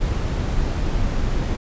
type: noise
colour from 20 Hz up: brown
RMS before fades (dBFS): -21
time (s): 0-1.57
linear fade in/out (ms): 20
effects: resampled to 16000 Hz